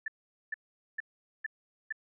sine tone bursts, 1760 Hz, A6, in tune, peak -31 dBFS, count 5, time 0.06-1.925 s, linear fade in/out 5 ms, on 21 ms, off 440 ms, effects none

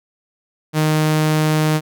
sawtooth tone, 154.8 Hz, D#3, 9 cents flat, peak -10 dBFS, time 0.73-1.81 s, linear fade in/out 50 ms, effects none

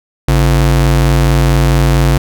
square ring-modulated tone, 98 Hz, G2, in tune, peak -5 dBFS, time 0.28-2.18 s, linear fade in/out 5 ms, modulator 42.2 Hz, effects none

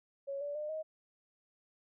sine tone with pitch steps, 554.4 / 577.9 / 602.5 / 628.1 Hz, C#5 / D5 / D5 / D#5, 0 / -28 / +44 / +16 cents, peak -36 dBFS, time 0.27-0.83 s, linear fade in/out 20 ms, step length 140 ms, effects none

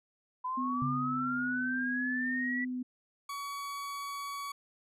sine linear sweep, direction up, 1000 to 1967 Hz, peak -32 dBFS, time 0.44-2.65 s, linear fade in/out 10 ms
sine tone with vibrato, 252.1 Hz, B3, 36 cents sharp, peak -33 dBFS, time 0.57-2.83 s, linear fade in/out 10 ms, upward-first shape sine, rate 3.5 Hz, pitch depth 8 cents each way
sine tone with exponential decay, 138.7 Hz, C#3, 1 cent sharp, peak -31 dBFS, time 0.82-2.07 s, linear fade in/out 0 ms, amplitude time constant 270 ms
40% pulse tone, 1129 Hz, C#6, 31 cents sharp, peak -36 dBFS, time 3.29-4.52 s, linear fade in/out 5 ms
effects resampled to 32000 Hz

